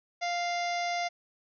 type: harmonic tone with a mistuned harmonic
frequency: 698.5 Hz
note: F5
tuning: in tune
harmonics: 1 / 2 / 3 / 4 / 5 / 6 / 7 / 8 / 9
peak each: -30 / -44 / -35 / -47 / -44 / -49 / -43 / -46 / -48 dBFS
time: 0.21-1.09 s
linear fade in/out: 20 ms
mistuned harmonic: 6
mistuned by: -25 cents
effects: none